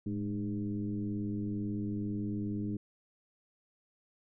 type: tone with frequency modulation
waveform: sine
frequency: 207.7 Hz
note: G#3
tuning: in tune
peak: -32 dBFS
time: 0.06-2.77 s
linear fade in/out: 5 ms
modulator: 98.3 Hz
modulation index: 1.2
effects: none